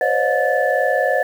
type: tone cluster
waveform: sine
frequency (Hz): 510 / 550 / 613 / 717 / 1743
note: C5 / C#5 / D#5 / F5 / A6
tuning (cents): -44 / -14 / -26 / +45 / -17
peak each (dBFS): -21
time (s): 0.01-1.23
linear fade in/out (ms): 2
effects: tanh soft clip ceiling -3 dBFS + 7-bit